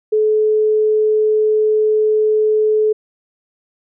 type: tone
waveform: sine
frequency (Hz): 430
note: A4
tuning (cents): -40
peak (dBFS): -11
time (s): 0.12-2.93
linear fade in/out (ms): 10
effects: none